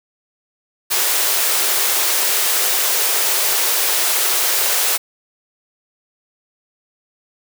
white high-pass noise, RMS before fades -17 dBFS, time 0.9-4.98 s, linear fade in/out 20 ms, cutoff 340 Hz, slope 96 dB/octave, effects none

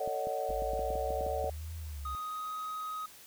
sine chord, D# half-diminished seventh, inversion second, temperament just, 448 / 560 / 622.3 / 746.7 Hz, A4 / C#5 / D#5 / F#5, +31 / +18 / 0 / +16 cents, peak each -39 / -36 / -38 / -36 dBFS, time 0-1.5 s, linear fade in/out 5 ms
clicks, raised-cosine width 2 ms, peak -30 dBFS, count 12, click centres 0.076 / 0.271 / 0.505 / 0.622 / 0.734 / 0.793 / 0.905 / 0.955 / 1.106 / 1.209 / 1.265 / 1.443 s
sine exponential two-way sweep, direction up then down, 52.2 to 82.41 to 65.6 Hz, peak -38 dBFS, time 0.49-2.15 s, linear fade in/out 0 ms, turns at 1.75 s
triangle tone with pitch glide, 1248 to 1258.9 Hz, D#6 to D#6, +5 to +20 cents, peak -34 dBFS, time 2.05-3.06 s, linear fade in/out 5 ms, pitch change +15 cents, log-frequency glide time 2.17-2.59 s
effects white hiss -54 dBFS RMS until 3.26 s

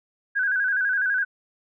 sine tone with vibrato, 1568 Hz, G6, in tune, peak -20 dBFS, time 0.35-1.25 s, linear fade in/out 20 ms, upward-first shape square, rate 12 Hz, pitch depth 67 cents each way, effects none

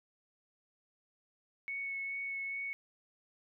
sine tone with vibrato, 2210 Hz, C#7, 6 cents flat, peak -36 dBFS, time 1.68-2.73 s, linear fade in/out 0 ms, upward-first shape sine, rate 2.4 Hz, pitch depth 11 cents each way, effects none

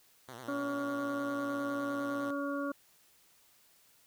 5% pulse tone with vibrato, 122.4 Hz, B2, 15 cents flat, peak -34 dBFS, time 0.28-2.31 s, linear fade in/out 5 ms, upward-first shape sine, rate 9.9 Hz, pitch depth 120 cents each way
harmonic tone, 282.5 Hz, C#4, 33 cents sharp, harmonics 1 / 2 / 4 / 5, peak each -35 / -38 / -41 / -42 dBFS, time 0.48-2.72 s, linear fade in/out 5 ms
effects white hiss -65 dBFS RMS until 4.06 s

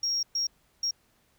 sine tone bursts at uneven times, 5588 Hz, F8, in tune, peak -24 dBFS, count 3, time 0.03-0.23 / 0.35-0.47 / 0.83-0.91 s, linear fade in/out 5 ms, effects tanh soft clip ceiling -22 dBFS + pink hiss -67 dBFS RMS until 1.38 s

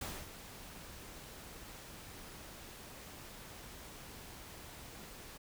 pink noise with ADSR envelope, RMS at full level -41 dBFS, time 0.01-5.38 s, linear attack 4 ms, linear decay 250 ms, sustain -10 dB, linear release 16 ms, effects none

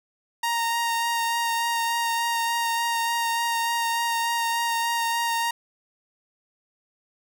sawtooth tone with vibrato, 930 Hz, A#5, 4 cents flat, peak -19 dBFS, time 0.43-5.51 s, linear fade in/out 5 ms, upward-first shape sine, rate 3.4 Hz, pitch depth 13 cents each way, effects none

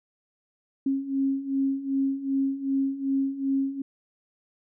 sine beating tone pair, 270 / 272.6 Hz, C#4 / C#4, -45 / -29 cents, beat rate 2.6 Hz, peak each -29 / -25 dBFS, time 0.86-3.82 s, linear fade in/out 5 ms, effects none

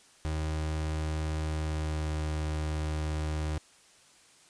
35% pulse tone with pitch glide, 77.78 to 77.06 Hz, D#2 to D#2, 0 to -16 cents, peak -28 dBFS, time 0.25-3.58 s, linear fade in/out 0 ms, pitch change -16 cents, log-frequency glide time 1.52-2.16 s, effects white hiss -59 dBFS RMS until 4.49 s + resampled to 22050 Hz

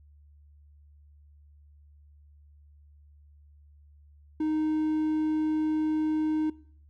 triangle tone, 310 Hz, D#4, 6 cents flat, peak -23 dBFS, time 4.4-6.5 s, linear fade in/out 5 ms, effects noise-tail reverb RT60 0.6 s tail -21 dB re dry + added 73 Hz sine -53 dBFS peak until 6.89 s

